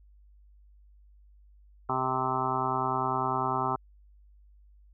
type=harmonic tone; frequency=130 Hz; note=C3; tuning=11 cents flat; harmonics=1 / 2 / 3 / 5 / 6 / 7 / 8 / 9 / 10; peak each=-37 / -38 / -36 / -39 / -33 / -34 / -33 / -35 / -34 dBFS; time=1.89-3.76 s; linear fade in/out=5 ms; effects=added 50 Hz sine -54 dBFS peak until 4.93 s